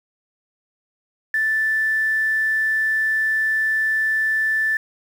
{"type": "tone with quantisation", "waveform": "sine", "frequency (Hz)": 1760, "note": "A6", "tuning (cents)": 0, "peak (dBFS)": -17, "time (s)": [1.34, 4.77], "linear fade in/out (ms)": 2, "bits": 7, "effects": []}